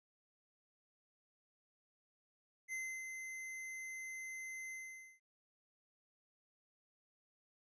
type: tone with ADSR envelope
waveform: square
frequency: 2064 Hz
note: C7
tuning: 24 cents flat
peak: -40 dBFS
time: 2.68-5.2 s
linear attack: 49 ms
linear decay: 300 ms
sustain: -5 dB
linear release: 480 ms
effects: resampled to 22050 Hz